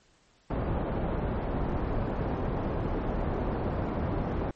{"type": "low-pass noise", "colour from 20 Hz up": "pink", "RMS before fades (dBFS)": -30, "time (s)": [0.5, 4.51], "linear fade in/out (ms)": 5, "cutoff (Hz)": 820, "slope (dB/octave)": 12, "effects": ["pink hiss -64 dBFS RMS until 4.55 s", "MP3 32 kbps"]}